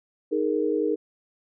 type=chord; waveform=sine; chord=D# suspended fourth; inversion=none; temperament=equal; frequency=311.1 / 415.3 / 466.2 Hz; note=D#4 / G#4 / A#4; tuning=0 / 0 / 0 cents; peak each=-26 dBFS; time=0.31-0.96 s; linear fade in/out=20 ms; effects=none